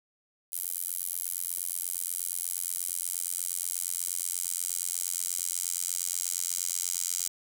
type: tone with high-pass filter sweep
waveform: 10% pulse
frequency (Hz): 88.4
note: F2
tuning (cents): +22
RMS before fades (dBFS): -33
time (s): 0.52-7.28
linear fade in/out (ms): 5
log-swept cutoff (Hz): 11000 to 7300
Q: 2.1
effects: none